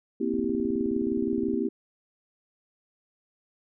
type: chord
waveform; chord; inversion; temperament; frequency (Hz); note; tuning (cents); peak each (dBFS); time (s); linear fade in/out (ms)
sine; C dominant seventh; third; just; 235.5 / 261.6 / 327 / 392.4; Bb3 / C4 / E4 / G4; +18 / 0 / -14 / +2; -30; 0.2-1.69; 10
type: click train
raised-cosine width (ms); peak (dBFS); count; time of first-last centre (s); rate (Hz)
3; -28; 24; 0.34-1.538; 19.2
effects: none